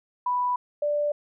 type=tone pair in turn; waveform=sine; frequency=987.8 / 588.3 Hz; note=B5 / D5; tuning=0 / +3 cents; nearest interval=major sixth; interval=897 cents; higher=first; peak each=-22 dBFS; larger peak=neither; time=0.26-0.56 / 0.82-1.12 s; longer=neither; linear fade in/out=5 ms; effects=none